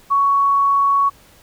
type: tone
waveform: sine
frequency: 1116 Hz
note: C#6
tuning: 11 cents sharp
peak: -12 dBFS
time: 0.1-1.1 s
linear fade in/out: 20 ms
effects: pink hiss -49 dBFS RMS until 1.42 s